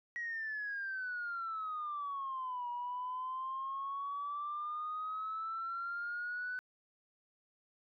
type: exponential two-way sweep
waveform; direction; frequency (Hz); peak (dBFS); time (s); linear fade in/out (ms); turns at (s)
sine; down then up; 1915 to 961 to 1502; -36; 0.16-6.59; 0; 2.69
effects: tanh soft clip ceiling -32 dBFS